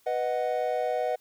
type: chord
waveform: triangle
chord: B major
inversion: none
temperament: equal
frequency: 493.9 / 622.3 / 740 Hz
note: B4 / D#5 / F#5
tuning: 0 / 0 / 0 cents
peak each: -28 dBFS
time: 0.06-1.16 s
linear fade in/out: 10 ms
effects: white hiss -64 dBFS RMS until 1.2 s